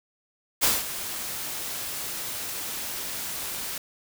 white noise with ADSR envelope, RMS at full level -20 dBFS, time 0.61-3.78 s, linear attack 26 ms, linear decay 190 ms, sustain -13 dB, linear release 3 ms, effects none

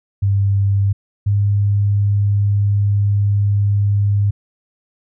sine tone pair in turn, 99.3 / 101.56 Hz, G2 / G#2, +23 / -38 cents, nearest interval unison, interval 39 cents, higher second, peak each -12 dBFS, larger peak neither, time 0.22-0.93 / 1.26-4.31 s, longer second, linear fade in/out 10 ms, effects none

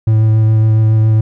triangle tone with vibrato, 109.7 Hz, A2, 5 cents flat, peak -5 dBFS, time 0.07-1.21 s, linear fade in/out 5 ms, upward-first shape triangle, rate 7.2 Hz, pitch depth 15 cents each way, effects none

